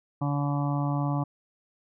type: harmonic tone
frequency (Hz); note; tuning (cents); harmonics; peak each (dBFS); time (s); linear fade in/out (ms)
143.3; D3; -42; 1 / 2 / 4 / 5 / 6 / 7 / 8; -26 / -31 / -39 / -37 / -38 / -39 / -39; 0.21-1.24; 10
effects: none